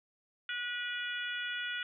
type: harmonic tone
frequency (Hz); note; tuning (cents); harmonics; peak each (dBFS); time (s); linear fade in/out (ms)
485.9; B4; -28; 3 / 4 / 5 / 6 / 7; -37 / -43 / -44 / -42 / -44; 0.49-1.83; 2
effects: none